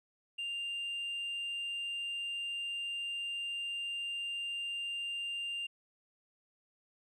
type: tone with tanh clipping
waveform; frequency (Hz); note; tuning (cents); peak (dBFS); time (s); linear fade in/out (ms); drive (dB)
triangle; 2794; F7; 0; -36; 0.38-5.67; 10; 6
effects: none